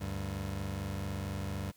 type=tone pair together; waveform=25% pulse; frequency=73.42 / 97.74 Hz; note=D2 / G2; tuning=0 / -5 cents; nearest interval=perfect fourth; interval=495 cents; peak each=-36 / -33 dBFS; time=0-1.72 s; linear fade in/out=20 ms; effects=white hiss -66 dBFS RMS until 1.76 s